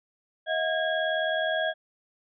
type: tone cluster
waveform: sine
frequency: 638 / 717 / 1633 / 3322 Hz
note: D#5 / F5 / G#6 / G#7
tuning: +43 / +45 / -30 / 0 cents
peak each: -27 / -33 / -29 / -35 dBFS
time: 0.46-1.74 s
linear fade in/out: 50 ms
effects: none